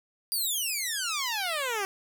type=exponential sweep; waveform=10% pulse; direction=down; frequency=4855 to 379 Hz; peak=-20 dBFS; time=0.32-1.85 s; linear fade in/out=0 ms; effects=none